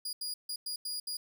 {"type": "tone bursts at uneven times", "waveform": "sawtooth", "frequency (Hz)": 4872, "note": "D#8", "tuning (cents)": -37, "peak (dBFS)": -32, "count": 6, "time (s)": [[0.05, 0.13], [0.21, 0.34], [0.49, 0.56], [0.66, 0.76], [0.85, 1], [1.07, 1.17]], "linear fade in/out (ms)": 5, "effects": []}